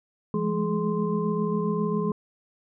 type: tone cluster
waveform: sine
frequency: 169.6 / 207.6 / 215 / 422.2 / 1043 Hz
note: E3 / G#3 / A3 / G#4 / C6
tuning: +50 / 0 / -40 / +29 / -6 cents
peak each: -28 / -28 / -35 / -28 / -34 dBFS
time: 0.34-2.12 s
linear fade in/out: 2 ms
effects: none